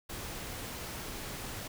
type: noise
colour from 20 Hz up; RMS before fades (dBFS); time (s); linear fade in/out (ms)
pink; -41; 0.09-1.68; 10
effects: none